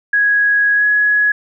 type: tone with pitch glide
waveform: sine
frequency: 1661.2 to 1680.5 Hz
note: G#6 to G#6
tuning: 0 to +20 cents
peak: -10 dBFS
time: 0.13-1.32 s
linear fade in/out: 5 ms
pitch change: +20 cents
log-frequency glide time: 0.75-0.85 s
effects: none